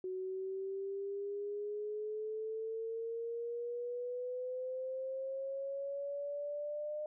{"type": "exponential sweep", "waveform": "sine", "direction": "up", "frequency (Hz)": [370, 606], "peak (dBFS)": -37, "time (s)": [0.04, 7.06], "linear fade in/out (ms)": 2, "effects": []}